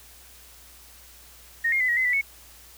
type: tone with pitch steps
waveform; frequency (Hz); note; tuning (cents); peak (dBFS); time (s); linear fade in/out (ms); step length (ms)
sine; 1856 / 2129 / 2012 / 1902 / 2042 / 1971 / 2207; A#6 / C7 / B6 / A#6 / C7 / B6 / C#7; -8 / +30 / +32 / +34 / -43 / -4 / -8; -20; 1.64-2.214; 10; 82
effects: added 60 Hz sine -54 dBFS peak until 2.77 s + white hiss -50 dBFS RMS until 2.77 s